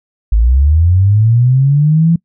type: linear sweep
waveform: sine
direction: up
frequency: 50.6 to 170 Hz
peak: -6 dBFS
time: 0.32-2.16 s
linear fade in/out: 5 ms
effects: noise-tail reverb RT60 0.1 s tail -24 dB re dry